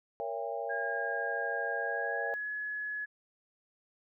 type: chord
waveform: sine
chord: A# diminished seventh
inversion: none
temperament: just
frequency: 466.2 / 559.4 / 671.3 / 805.5 Hz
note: A#4 / C#5 / E5 / G5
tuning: 0 / +16 / +31 / +47 cents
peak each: -39 dBFS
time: 0.2-2.34 s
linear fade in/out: 0 ms
type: tone with pitch glide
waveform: sine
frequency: 1626 to 1695 Hz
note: G#6 to G#6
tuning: -37 to +35 cents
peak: -34 dBFS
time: 0.69-3.06 s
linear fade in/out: 20 ms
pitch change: +72 cents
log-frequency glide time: 1.76-2.49 s
effects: none